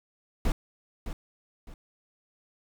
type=noise with echo; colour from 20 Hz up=brown; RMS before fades=-24 dBFS; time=0.45-0.52 s; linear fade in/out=2 ms; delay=610 ms; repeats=2; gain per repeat=-10 dB; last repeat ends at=1.74 s; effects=none